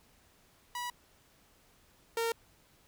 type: tone pair in turn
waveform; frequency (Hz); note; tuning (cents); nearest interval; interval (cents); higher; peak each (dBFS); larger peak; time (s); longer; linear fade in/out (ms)
sawtooth; 974 / 459.7; B5 / A#4; -24 / -24; octave + minor second; 1300; first; -32 / -26; second; 0.75-0.9 / 2.17-2.32; neither; 2
effects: pink hiss -65 dBFS RMS until 2.87 s